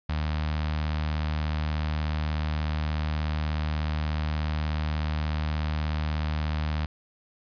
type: tone with notch filter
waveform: sawtooth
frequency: 76.6 Hz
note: D#2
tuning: 27 cents flat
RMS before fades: -28 dBFS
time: 0.09-6.86 s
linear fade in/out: 5 ms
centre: 390 Hz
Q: 0.85
effects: resampled to 11025 Hz + 10-bit